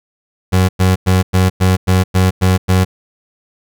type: tone bursts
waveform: 30% pulse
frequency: 92.9 Hz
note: F#2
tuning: 7 cents sharp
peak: -6 dBFS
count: 9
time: 0.52-2.85 s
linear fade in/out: 20 ms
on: 170 ms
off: 100 ms
effects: none